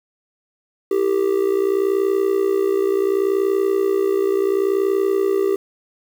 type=tone with amplitude modulation; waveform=triangle; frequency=392 Hz; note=G4; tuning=in tune; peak=-10 dBFS; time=0.91-5.56 s; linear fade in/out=5 ms; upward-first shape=sine; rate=60.7 Hz; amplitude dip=80%; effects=7-bit